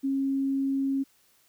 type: tone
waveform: sine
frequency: 271.9 Hz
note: C#4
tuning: 33 cents flat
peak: -24 dBFS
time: 0.03-1.04 s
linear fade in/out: 20 ms
effects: white hiss -64 dBFS RMS until 1.48 s